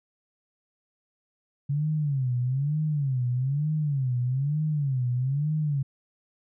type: tone with vibrato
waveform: sine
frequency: 138 Hz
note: C#3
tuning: 7 cents flat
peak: -23 dBFS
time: 1.69-5.83 s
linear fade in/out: 10 ms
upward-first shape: sine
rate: 1.1 Hz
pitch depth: 200 cents each way
effects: none